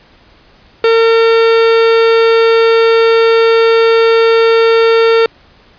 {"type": "tone", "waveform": "45% pulse", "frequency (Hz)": 455, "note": "A#4", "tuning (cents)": -42, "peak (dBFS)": -6, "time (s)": [0.84, 5.26], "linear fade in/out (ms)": 2, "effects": ["pink hiss -45 dBFS RMS until 5.78 s", "resampled to 11025 Hz"]}